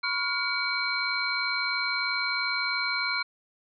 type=tone cluster; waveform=sine; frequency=1003 / 1106 / 1417 / 2270 / 4131 Hz; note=B5 / C#6 / F6 / C#7 / C8; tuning=+26 / -4 / +25 / +41 / -23 cents; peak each=-38 / -36 / -31 / -30 / -31 dBFS; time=0.03-3.23 s; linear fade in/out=10 ms; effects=none